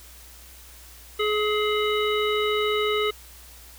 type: harmonic tone with a mistuned harmonic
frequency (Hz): 423.2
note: G#4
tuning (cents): +33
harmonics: 1 / 3 / 5 / 7 / 9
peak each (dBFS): -23 / -28 / -30 / -31 / -33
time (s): 1.19-3.11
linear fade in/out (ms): 10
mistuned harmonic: 5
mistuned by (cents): -21
effects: added 60 Hz sine -48 dBFS peak until 3.78 s + white hiss -48 dBFS RMS until 3.78 s